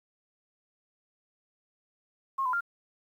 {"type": "tone with pitch steps", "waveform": "sine", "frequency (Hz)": [1077, 1010, 1394], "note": ["C6", "B5", "F6"], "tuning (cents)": [50, 39, -4], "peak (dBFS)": -26, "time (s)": [2.38, 2.608], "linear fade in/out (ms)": 10, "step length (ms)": 76, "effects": ["10-bit"]}